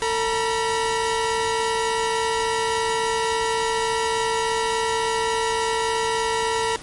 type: tone pair together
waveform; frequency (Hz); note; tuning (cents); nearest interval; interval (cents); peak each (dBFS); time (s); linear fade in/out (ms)
sawtooth; 450 / 963.5; A4 / B5; +39 / -43; octave + minor second; 1318; -19 / -20; 0.02-6.76; 0
effects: pink hiss -39 dBFS RMS until 6.82 s + MP3 48 kbps